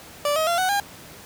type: tone with pitch steps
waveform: 30% pulse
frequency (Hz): 584 / 633.2 / 686.5 / 744.3 / 807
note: D5 / D#5 / F5 / F#5 / G#5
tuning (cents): -10 / +30 / -30 / +10 / -50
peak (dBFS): -17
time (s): 0.25-0.8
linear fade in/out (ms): 2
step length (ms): 110
effects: pink hiss -43 dBFS RMS until 1.25 s + high-pass 80 Hz 12 dB/octave